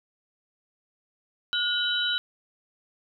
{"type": "tone cluster", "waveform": "sine", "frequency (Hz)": [1441, 3031, 3876], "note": ["F#6", "F#7", "B7"], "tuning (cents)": [-46, 41, -33], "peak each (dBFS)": -28, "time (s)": [1.53, 2.18], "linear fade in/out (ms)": 0, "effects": []}